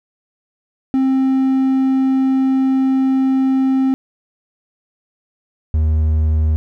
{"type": "tone pair in turn", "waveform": "triangle", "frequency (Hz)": [264.7, 77.93], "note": ["C4", "D#2"], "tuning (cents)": [20, 3], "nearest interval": "octave + major sixth", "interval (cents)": 2117, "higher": "first", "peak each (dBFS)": -10, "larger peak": "neither", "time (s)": [[0.94, 3.94], [5.74, 6.56]], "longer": "first", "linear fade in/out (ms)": 0, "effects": []}